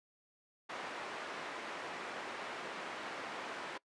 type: band-pass noise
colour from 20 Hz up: white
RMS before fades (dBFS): -44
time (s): 0.69-3.78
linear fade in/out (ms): 10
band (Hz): 280 to 1700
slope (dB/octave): 12
effects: noise-tail reverb RT60 0.1 s tail -22 dB re dry + resampled to 22050 Hz